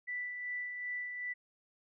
sine tone with tremolo, 1975.5 Hz, B6, in tune, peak -35 dBFS, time 0.07-1.34 s, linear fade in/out 20 ms, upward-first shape sine, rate 2.6 Hz, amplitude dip 40%, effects none

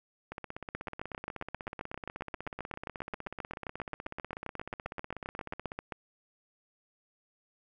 two click trains, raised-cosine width 0.5 ms, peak -21 / -24 dBFS, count 40 / 89, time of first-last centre 0.75-5.922 / 0.32-5.719 s, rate 7.54 / 16.3 Hz, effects none

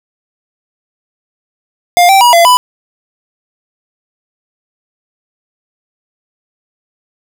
square tone with pitch steps, 704 / 778 / 965 / 681 / 994 Hz, F5 / G5 / B5 / F5 / B5, +14 / -13 / -40 / -44 / +11 cents, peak -4 dBFS, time 1.97-2.57 s, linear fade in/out 0 ms, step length 120 ms, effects none

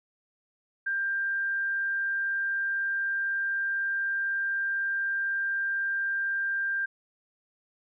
sine tone, 1589 Hz, G6, 23 cents sharp, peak -26 dBFS, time 0.86-6.86 s, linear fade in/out 10 ms, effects none

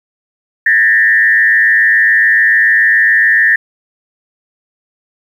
sine tone with frequency modulation, 1800 Hz, A6, 39 cents sharp, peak -6 dBFS, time 0.66-3.56 s, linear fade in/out 5 ms, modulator 107 Hz, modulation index 1, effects 7-bit

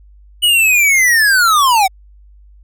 square linear sweep, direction down, 2960 to 730 Hz, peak -9 dBFS, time 0.42-1.88 s, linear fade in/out 20 ms, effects added 50 Hz sine -40 dBFS peak until 2.63 s

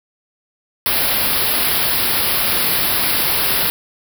white band-stop noise, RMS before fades -17 dBFS, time 0.86-3.7 s, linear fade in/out 0 ms, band 5200 to 10000 Hz, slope 96 dB/octave, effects none

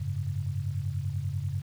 sine chord, F# suspended second, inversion none, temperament equal with one note detuned, 92.5 / 102.75 / 138.59 Hz, F#2 / G#2 / C#3, 0 / -18 / 0 cents, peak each -33 dBFS, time 0-1.62 s, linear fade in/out 10 ms, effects 9-bit

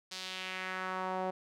sawtooth tone with band-pass filter sweep, 186.4 Hz, F#3, 13 cents sharp, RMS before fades -38 dBFS, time 0.11-1.31 s, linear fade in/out 10 ms, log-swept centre 4800 to 650 Hz, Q 1.8, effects none

